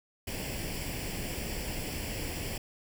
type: noise with comb filter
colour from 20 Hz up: pink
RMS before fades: -36 dBFS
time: 0.27-2.58 s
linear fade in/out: 5 ms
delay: 0.39 ms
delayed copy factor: +0.7
effects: none